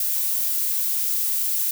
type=noise; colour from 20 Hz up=violet; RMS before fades=-23 dBFS; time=0-1.71 s; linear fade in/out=2 ms; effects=none